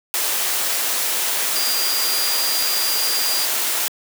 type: tone in noise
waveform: sine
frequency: 4795 Hz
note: D8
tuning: 35 cents sharp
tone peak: -22 dBFS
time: 1.56-3.45 s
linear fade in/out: 0 ms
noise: white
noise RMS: -21 dBFS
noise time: 0.14-3.88 s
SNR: -4 dB
effects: high-pass 400 Hz 12 dB/octave